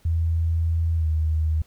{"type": "tone with pitch glide", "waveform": "sine", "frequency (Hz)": [82.41, 78.69], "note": ["E2", "D#2"], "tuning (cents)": [0, 20], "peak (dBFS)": -19, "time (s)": [0.05, 1.62], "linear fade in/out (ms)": 5, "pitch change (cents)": -80, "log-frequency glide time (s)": [0.96, 1.07], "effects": ["pink hiss -59 dBFS RMS until 1.66 s"]}